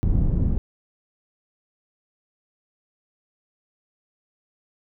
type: low-pass noise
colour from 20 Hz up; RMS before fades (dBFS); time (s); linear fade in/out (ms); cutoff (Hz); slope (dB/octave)
pink; -20; 0.03-0.58; 0; 170; 12
effects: none